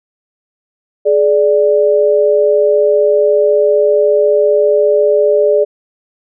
sine tone pair together, 422 / 587.3 Hz, G#4 / D5, +28 / 0 cents, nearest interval tritone, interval 572 cents, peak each -10 dBFS, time 1.05-5.65 s, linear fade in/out 20 ms, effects none

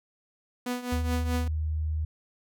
sawtooth tone with tremolo, 246.9 Hz, B3, in tune, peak -23 dBFS, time 0.66-1.48 s, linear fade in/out 5 ms, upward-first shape triangle, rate 4.7 Hz, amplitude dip 80%
sine tone, 77.78 Hz, D#2, in tune, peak -26 dBFS, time 0.92-2.05 s, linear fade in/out 5 ms
effects none

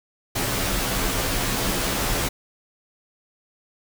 pink noise with comb filter, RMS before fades -24 dBFS, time 0.35-2.29 s, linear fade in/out 10 ms, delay 13 ms, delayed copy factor -1, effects none

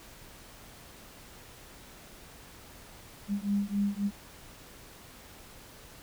sine beating tone pair, 200.2 / 203.9 Hz, G3 / G#3, +37 / -32 cents, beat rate 3.7 Hz, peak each -30 dBFS, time 3.28-4.11 s, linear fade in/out 50 ms, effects pink hiss -51 dBFS RMS until 6.02 s

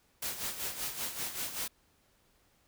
white noise with tremolo, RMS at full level -35 dBFS, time 0.22-1.68 s, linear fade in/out 5 ms, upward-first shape sine, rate 5.2 Hz, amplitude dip 65%, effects pink hiss -69 dBFS RMS until 2.67 s

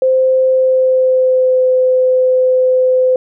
sine tone with pitch glide, 520 to 511.7 Hz, C5 to C5, -11 to -39 cents, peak -8 dBFS, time 0.02-3.16 s, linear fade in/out 2 ms, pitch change -28 cents, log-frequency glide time 0.48-1.64 s, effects none

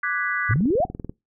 sine chord, G# half-diminished seventh, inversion second, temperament equal, 1174.7 / 1480 / 1661.2 / 1975.5 Hz, D6 / F#6 / G#6 / B6, 0 / 0 / 0 / 0 cents, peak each -29 / -26 / -28 / -28 dBFS, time 0.03-0.54 s, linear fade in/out 5 ms
sine exponential sweep, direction up, 92.5 to 796 Hz, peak -17 dBFS, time 0.49-0.85 s, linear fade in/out 10 ms
click train, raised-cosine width 3 ms, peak -19 dBFS, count 13, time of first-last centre 0.51-1.095 s, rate 20.5 Hz
effects noise-tail reverb RT60 0.2 s tail -23 dB re dry

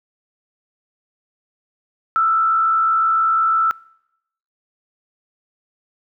sine tone with frequency modulation, 1327 Hz, E6, 11 cents sharp, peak -13 dBFS, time 2.16-3.71 s, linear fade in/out 0 ms, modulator 67.8 Hz, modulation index 0.42, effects noise-tail reverb RT60 0.8 s tail -23 dB re dry

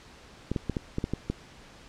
clicks, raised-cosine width 3 ms, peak -15 dBFS, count 8, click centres 0.516 / 0.562 / 0.697 / 0.768 / 0.984 / 1.041 / 1.136 / 1.3 s, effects pink hiss -51 dBFS RMS until 1.88 s + low-pass 6000 Hz 12 dB/octave

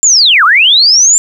sine linear two-way sweep, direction down then up, 7360 to 1107 to 7360 Hz, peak -3 dBFS, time 0.03-1.18 s, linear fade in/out 0 ms, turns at 0.44 s, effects 7-bit

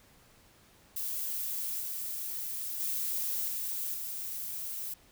violet noise with level steps, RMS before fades -35 / -37 / -33 / -35 / -38 dBFS, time 0.96-4.94 s, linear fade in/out 5 ms, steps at 1.8 / 2.8 / 3.48 / 3.94 s, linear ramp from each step 2 ms, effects pink hiss -61 dBFS RMS until 5.11 s

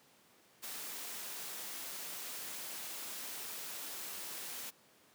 white noise, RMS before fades -44 dBFS, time 0.62-4.71 s, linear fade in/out 20 ms, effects pink hiss -65 dBFS RMS until 5.14 s + high-pass 200 Hz 12 dB/octave

